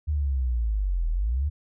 sine linear two-way sweep, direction down then up, 76.9 to 39 to 76.9 Hz, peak -22 dBFS, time 0.07-1.5 s, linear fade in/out 20 ms, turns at 1.1 s, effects none

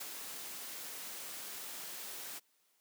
white noise with ADSR envelope, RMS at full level -41 dBFS, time 0-2.4 s, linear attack 11 ms, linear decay 19 ms, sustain -4 dB, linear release 25 ms, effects white hiss -74 dBFS RMS until 2.8 s + high-pass 200 Hz 12 dB/octave

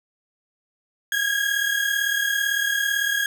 35% pulse tone pair together, 1623.3 / 1661.2 Hz, G#6 / G#6, -40 / 0 cents, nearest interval unison, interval 40 cents, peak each -22 dBFS, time 1.12-3.26 s, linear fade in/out 2 ms, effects none

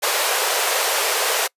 pink high-pass noise, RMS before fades -20 dBFS, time 0.02-1.48 s, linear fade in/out 20 ms, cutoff 430 Hz, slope 48 dB/octave, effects noise-tail reverb RT60 0.1 s tail -26 dB re dry + resampled to 32000 Hz

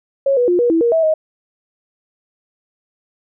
sine tone with pitch steps, 549 / 488.5 / 354 / 480.8 / 328.6 / 471.1 / 650 / 628 Hz, C#5 / B4 / F4 / B4 / E4 / A#4 / E5 / D#5, -17 / -19 / +23 / -46 / -5 / +18 / -24 / +16 cents, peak -11 dBFS, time 0.26-1.14 s, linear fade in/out 5 ms, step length 110 ms, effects none

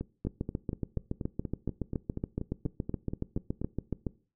two click trains, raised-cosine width 3 ms, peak -18 / -21 dBFS, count 28 / 16, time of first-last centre 0.27-4.067 / 0.01-3.616 s, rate 7.11 / 4.16 Hz, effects noise-tail reverb RT60 0.4 s tail -20 dB re dry

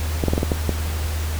clicks, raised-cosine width 2 ms, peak -6 dBFS, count 7, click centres 0.238 / 0.283 / 0.335 / 0.379 / 0.431 / 0.518 / 0.693 s, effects added 78 Hz sine -22 dBFS peak until 1.39 s + pink hiss -32 dBFS RMS until 1.39 s

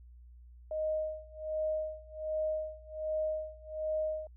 sine tone with tremolo, 622.3 Hz, D#5, in tune, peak -29 dBFS, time 0.71-4.27 s, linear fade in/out 2 ms, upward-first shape sine, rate 1.3 Hz, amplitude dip 95%, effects added 60 Hz sine -51 dBFS peak until 4.36 s

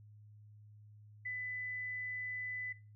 sine tone, 2000 Hz, B6, 21 cents sharp, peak -38 dBFS, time 1.25-2.73 s, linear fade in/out 10 ms, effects noise-tail reverb RT60 0.3 s tail -18 dB re dry + added 105 Hz sine -55 dBFS peak until 2.95 s

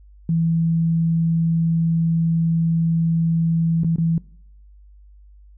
sine tone with dropouts, 164.81 Hz, E3, in tune, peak -16 dBFS, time 0.29-4.18 s, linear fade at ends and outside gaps 2 ms, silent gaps 3.835-3.845 / 3.96-3.983 s, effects noise-tail reverb RT60 0.6 s tail -21 dB re dry + added 50 Hz sine -44 dBFS peak until 5.57 s

